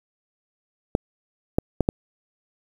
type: clicks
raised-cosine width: 2 ms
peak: -5 dBFS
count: 4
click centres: 0.951 / 1.585 / 1.807 / 1.889 s
effects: 7-bit